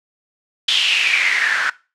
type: noise with band-pass filter sweep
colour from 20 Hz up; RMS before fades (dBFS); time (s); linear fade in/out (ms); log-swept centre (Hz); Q
white; -17; 0.68-1.7; 5; 3300 to 1500; 6.7
effects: noise-tail reverb RT60 0.3 s tail -20 dB re dry + low-pass 7000 Hz 12 dB/octave